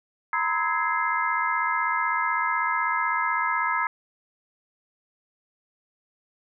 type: tone cluster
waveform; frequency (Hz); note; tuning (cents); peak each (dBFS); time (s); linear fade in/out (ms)
sine; 940 / 1016 / 1289 / 1664 / 2088; A#5 / B5 / E6 / G#6 / C7; +14 / +49 / -39 / +3 / -4; -29 / -29 / -27 / -29 / -30; 0.33-3.87; 2
effects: none